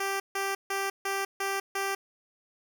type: tone bursts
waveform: 10% pulse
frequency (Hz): 392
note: G4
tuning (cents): 0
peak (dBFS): -20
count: 6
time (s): 0-1.95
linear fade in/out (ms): 5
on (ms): 200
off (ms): 150
effects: none